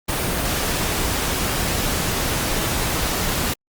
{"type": "noise", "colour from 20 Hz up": "pink", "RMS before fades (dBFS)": -22, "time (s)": [0.08, 3.54], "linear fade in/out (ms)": 10, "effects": ["Opus 32 kbps"]}